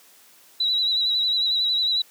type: tone with vibrato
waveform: sine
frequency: 3916 Hz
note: B7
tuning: 15 cents flat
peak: -19 dBFS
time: 0.6-2.02 s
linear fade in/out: 5 ms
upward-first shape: sine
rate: 11 Hz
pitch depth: 42 cents each way
effects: white hiss -53 dBFS RMS until 2.1 s + high-pass 200 Hz 12 dB/octave